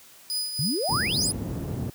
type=tone with tremolo; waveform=sawtooth; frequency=4973 Hz; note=D#8; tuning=2 cents flat; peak=-22 dBFS; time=0.3-1.31 s; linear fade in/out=0 ms; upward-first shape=triangle; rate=3.5 Hz; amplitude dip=60%
type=exponential sweep; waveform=sine; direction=up; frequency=124.4 to 10770 Hz; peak=-25 dBFS; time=0.59-1.32 s; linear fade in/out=0 ms
type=low-pass noise; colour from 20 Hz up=white; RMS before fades=-30 dBFS; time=0.89-1.9 s; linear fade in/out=2 ms; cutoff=210 Hz; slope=12 dB/octave
effects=white hiss -51 dBFS RMS until 1.94 s + high-pass 60 Hz 12 dB/octave